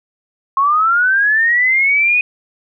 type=linear sweep; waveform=sine; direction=up; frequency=1070 to 2500 Hz; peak=-10 dBFS; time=0.57-2.21 s; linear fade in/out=2 ms; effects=none